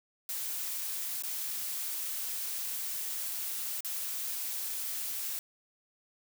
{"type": "noise with dropouts", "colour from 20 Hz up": "blue", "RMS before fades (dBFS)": -36, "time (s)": [0.29, 5.39], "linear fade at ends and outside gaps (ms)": 1, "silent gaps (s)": [[1.223, 1.235], [3.806, 3.847]], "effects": []}